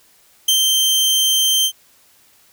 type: tone with ADSR envelope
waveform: sawtooth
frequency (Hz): 3133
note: G7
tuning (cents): -2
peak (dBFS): -8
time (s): 0.48-1.72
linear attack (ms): 6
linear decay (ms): 84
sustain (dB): -2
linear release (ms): 70
effects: white hiss -53 dBFS RMS until 2.52 s